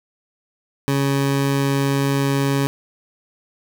20% pulse tone, 138.59 Hz, C#3, in tune, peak -12 dBFS, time 0.88-2.67 s, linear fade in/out 0 ms, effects none

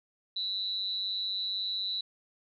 sine tone with amplitude modulation, 3951 Hz, B7, in tune, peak -27 dBFS, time 0.36-2.01 s, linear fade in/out 5 ms, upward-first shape sine, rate 194 Hz, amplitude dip 75%, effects none

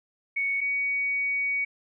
sine tone pair in turn, 2225 / 2250 Hz, C#7 / C#7, +6 / +25 cents, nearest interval unison, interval 19 cents, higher second, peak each -24 dBFS, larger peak neither, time 0.36-0.61 / 0.61-1.65 s, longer second, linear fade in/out 10 ms, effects none

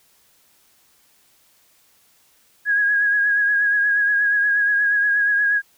sine tone with vibrato, 1653 Hz, G#6, 9 cents flat, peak -15 dBFS, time 2.65-5.62 s, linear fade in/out 50 ms, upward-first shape triangle, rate 8.4 Hz, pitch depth 40 cents each way, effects white hiss -58 dBFS RMS until 5.77 s

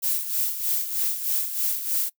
violet noise with tremolo, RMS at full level -23 dBFS, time 0.02-2.1 s, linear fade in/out 20 ms, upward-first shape sine, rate 3.2 Hz, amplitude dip 65%, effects noise-tail reverb RT60 0.1 s tail -22 dB re dry

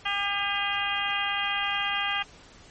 harmonic tone with a mistuned harmonic, 401.8 Hz, G4, 43 cents sharp, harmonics 2 / 3 / 4 / 5 / 6 / 7 / 8, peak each -33 / -33 / -33 / -33 / -33 / -33 / -33 dBFS, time 0.05-2.23 s, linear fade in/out 10 ms, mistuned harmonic 6, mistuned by +49 cents, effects pink hiss -51 dBFS RMS until 2.7 s + MP3 32 kbps

